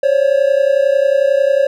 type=tone pair together; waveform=triangle; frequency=537.9 / 569 Hz; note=C5 / C#5; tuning=+48 / +45 cents; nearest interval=minor second; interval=97 cents; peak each=-11 dBFS; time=0.03-1.67 s; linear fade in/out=5 ms; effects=none